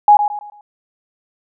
sine tone with echo, 830.6 Hz, G#5, in tune, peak -4 dBFS, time 0.08-0.17 s, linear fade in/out 2 ms, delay 110 ms, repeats 4, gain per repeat -9 dB, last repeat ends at 0.61 s, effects none

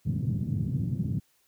white band-pass noise, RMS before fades -29 dBFS, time 0.05-1.2 s, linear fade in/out 20 ms, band 100 to 170 Hz, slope 24 dB/octave, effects white hiss -68 dBFS RMS until 1.47 s

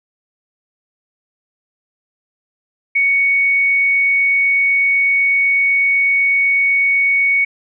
sine tone, 2228 Hz, C#7, 8 cents sharp, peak -11 dBFS, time 2.95-7.45 s, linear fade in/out 10 ms, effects none

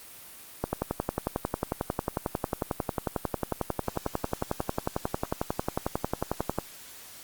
click train, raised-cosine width 1 ms, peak -12 dBFS, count 67, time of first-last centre 0.64-6.586 s, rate 11.1 Hz, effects white hiss -47 dBFS RMS until 7.23 s + Opus 32 kbps

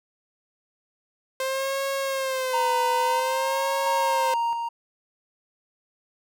sawtooth tone with vibrato, 523.3 Hz, C5, in tune, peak -21 dBFS, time 1.4-4.34 s, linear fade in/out 2 ms, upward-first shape sine, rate 0.52 Hz, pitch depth 76 cents each way
triangle tone with tremolo, 932.3 Hz, A#5, in tune, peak -20 dBFS, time 2.53-4.69 s, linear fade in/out 10 ms, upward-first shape square, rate 0.75 Hz, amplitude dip 40%
effects none

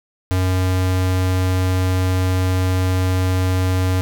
square tone, 92.5 Hz, F#2, in tune, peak -16 dBFS, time 0.31-4.01 s, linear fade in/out 0 ms, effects none

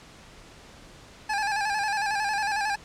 25% pulse tone with vibrato, 830.6 Hz, G#5, in tune, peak -21 dBFS, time 1.29-2.76 s, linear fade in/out 10 ms, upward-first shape square, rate 11 Hz, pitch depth 58 cents each way, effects pink hiss -49 dBFS RMS until 2.84 s + low-pass 7000 Hz 12 dB/octave

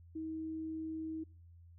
sine tone, 318.2 Hz, D#4, 39 cents sharp, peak -38 dBFS, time 0.15-1.24 s, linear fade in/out 10 ms, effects noise-tail reverb RT60 0.6 s tail -26 dB re dry + added 85 Hz sine -55 dBFS peak until 1.78 s

